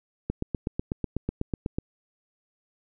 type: click train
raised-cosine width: 3 ms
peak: -14 dBFS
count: 13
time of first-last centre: 0.3-1.785 s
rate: 8.08 Hz
effects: none